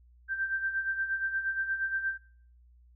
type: tone with tremolo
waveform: sine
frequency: 1568 Hz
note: G6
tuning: in tune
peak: -26 dBFS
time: 0.28-2.18 s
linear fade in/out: 50 ms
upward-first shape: sine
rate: 8.5 Hz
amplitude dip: 65%
effects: noise-tail reverb RT60 0.5 s tail -20 dB re dry + added 60 Hz sine -56 dBFS peak until 2.95 s